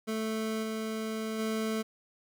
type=tone with level steps; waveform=25% pulse; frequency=220 Hz; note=A3; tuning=in tune; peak=-27 / -29 / -26 dBFS; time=0.07-1.83 s; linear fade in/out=20 ms; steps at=0.62 / 1.38 s; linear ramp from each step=20 ms; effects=none